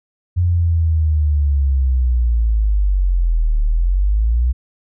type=linear two-way sweep; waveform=sine; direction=down then up; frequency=89.4 to 36.71 to 63 Hz; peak=-12 dBFS; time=0.36-4.53 s; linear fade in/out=20 ms; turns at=3.62 s; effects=none